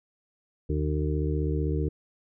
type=harmonic tone; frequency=75.6 Hz; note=D#2; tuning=49 cents flat; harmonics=1 / 2 / 4 / 5 / 6; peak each=-27 / -30 / -33 / -34 / -35 dBFS; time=0.69-1.89 s; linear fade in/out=10 ms; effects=none